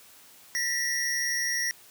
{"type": "tone cluster", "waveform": "square", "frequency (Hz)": [1809, 1948, 5620], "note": ["A6", "B6", "F8"], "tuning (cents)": [48, -24, 10], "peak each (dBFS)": [-36, -30, -30], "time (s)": [0.55, 1.71], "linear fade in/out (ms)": 0, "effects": ["white hiss -53 dBFS RMS until 1.9 s", "high-pass 80 Hz 12 dB/octave"]}